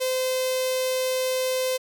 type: tone with notch filter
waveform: sawtooth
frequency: 515 Hz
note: C5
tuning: 28 cents flat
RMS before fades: -25 dBFS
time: 0-1.78 s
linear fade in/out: 20 ms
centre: 1300 Hz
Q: 0.7
effects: none